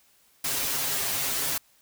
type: noise with comb filter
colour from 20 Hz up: white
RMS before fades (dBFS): -28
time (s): 0.44-1.58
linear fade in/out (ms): 5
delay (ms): 7.4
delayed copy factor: +0.95
effects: white hiss -62 dBFS RMS until 1.81 s